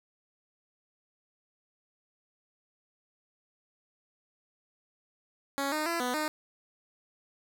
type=tone with pitch steps; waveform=10% pulse; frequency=277.5 / 306.7 / 337.6 / 248.3 / 306.3 Hz; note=C#4 / D#4 / E4 / B3 / D#4; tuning=+2 / -25 / +41 / +9 / -27 cents; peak=-21 dBFS; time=5.58-6.28 s; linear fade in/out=0 ms; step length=140 ms; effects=none